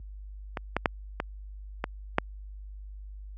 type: clicks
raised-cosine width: 0.5 ms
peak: -16 / -10 / -6 / -13 / -13 / -6 dBFS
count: 6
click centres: 0.572 / 0.766 / 0.858 / 1.201 / 1.841 / 2.184 s
effects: added 50 Hz sine -31 dBFS peak until 3.37 s + high-pass 80 Hz 12 dB/octave